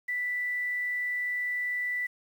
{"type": "tone with quantisation", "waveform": "sine", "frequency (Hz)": 1975.5, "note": "B6", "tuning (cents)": 0, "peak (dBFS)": -28, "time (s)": [0.08, 2.07], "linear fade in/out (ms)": 10, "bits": 9, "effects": []}